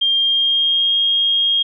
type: tone with pitch glide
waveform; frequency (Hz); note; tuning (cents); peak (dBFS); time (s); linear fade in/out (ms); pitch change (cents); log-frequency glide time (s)
sine; 3200 to 3248; G7 to G#7; +35 to -39; -13; 0.01-1.63; 10; +26; 0.12-0.96
effects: none